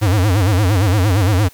square tone with vibrato, 98 Hz, G2, in tune, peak -12 dBFS, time 0.01-1.49 s, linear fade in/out 20 ms, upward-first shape sine, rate 8.7 Hz, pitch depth 190 cents each way, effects white hiss -46 dBFS RMS until 1.53 s

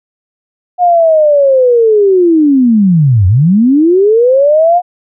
sine linear two-way sweep, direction down then up, 724 to 86.9 to 724 Hz, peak -4 dBFS, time 0.78-4.82 s, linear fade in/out 50 ms, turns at 3.27 s, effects none

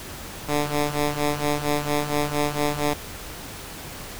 10% pulse ring-modulated tone, 146.83 Hz, D3, in tune, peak -11 dBFS, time 0.48-2.94 s, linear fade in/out 10 ms, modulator 149 Hz, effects pink hiss -37 dBFS RMS until 4.19 s

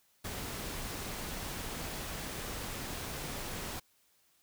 pink noise, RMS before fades -40 dBFS, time 0.24-3.8 s, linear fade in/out 10 ms, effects white hiss -70 dBFS RMS until 4.42 s

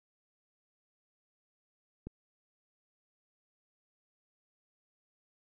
click, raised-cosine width 3 ms, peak -28 dBFS, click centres 2.07 s, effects none

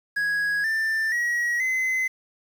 triangle tone with pitch steps, 1661.2 / 1780.4 / 1908.2 / 2045 Hz, G#6 / A6 / A#6 / C7, 0 / +20 / +40 / -40 cents, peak -20 dBFS, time 0.16-2.08 s, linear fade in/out 10 ms, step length 480 ms, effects 8-bit

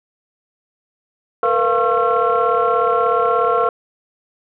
sine tone cluster, 456.2 / 492.9 / 694 / 1084 / 1353 Hz, A#4 / B4 / F5 / C#6 / E6, -37 / -3 / -11 / -39 / +45 cents, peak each -19 dBFS, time 1.43-3.69 s, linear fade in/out 2 ms, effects tanh soft clip ceiling -6 dBFS

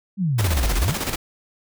sine exponential two-way sweep, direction down then up, 207.7 to 40.1 to 207.7 Hz, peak -18 dBFS, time 0.17-0.95 s, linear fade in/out 50 ms, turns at 0.77 s
pink noise with tremolo, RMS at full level -24 dBFS, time 0.38-1.16 s, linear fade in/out 10 ms, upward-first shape square, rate 16 Hz, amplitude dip 55%
effects none

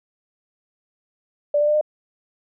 sine tone with pitch steps, 585 / 592.1 / 599.4 / 606.7 Hz, D5 / D5 / D5 / D#5, -7 / +14 / +35 / -44 cents, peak -15 dBFS, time 1.54-1.812 s, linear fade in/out 5 ms, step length 68 ms, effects none

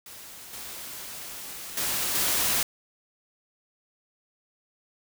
white noise with level steps, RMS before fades -44 / -39 / -28 / -25 dBFS, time 0.06-2.63 s, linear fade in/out 2 ms, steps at 0.53 / 1.77 / 2.15 s, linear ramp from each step 2 ms, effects none

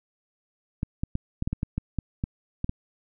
clicks, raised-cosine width 5 ms, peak -14 dBFS, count 12, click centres 0.831 / 1.035 / 1.154 / 1.424 / 1.475 / 1.53 / 1.631 / 1.78 / 1.987 / 2.239 / 2.644 / 2.694 s, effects none

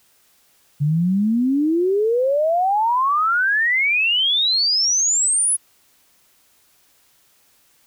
sine exponential sweep, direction up, 141.3 to 10548 Hz, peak -15 dBFS, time 0.8-5.57 s, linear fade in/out 20 ms, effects white hiss -58 dBFS RMS until 7.86 s

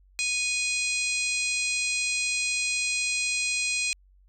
harmonic tone, 828 Hz, G#5, 5 cents flat, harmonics 3 / 4 / 5 / 6 / 7 / 8 / 9 / 10, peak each -27 / -40 / -33 / -39 / -38 / -37 / -35 / -36 dBFS, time 0.19-3.93 s, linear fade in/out 0 ms, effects added 47 Hz sine -55 dBFS peak until 4.28 s

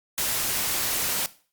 white noise, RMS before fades -26 dBFS, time 0.18-1.26 s, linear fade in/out 0 ms, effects noise-tail reverb RT60 0.4 s tail -17 dB re dry + Opus 48 kbps

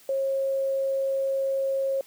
sine tone, 541 Hz, C#5, 42 cents flat, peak -23 dBFS, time 0.09-2.01 s, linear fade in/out 2 ms, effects white hiss -54 dBFS RMS until 2.06 s + high-pass 80 Hz 12 dB/octave

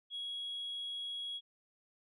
sine tone, 3322 Hz, G#7, in tune, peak -37 dBFS, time 0.1-1.41 s, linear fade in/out 50 ms, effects tanh soft clip ceiling -35 dBFS

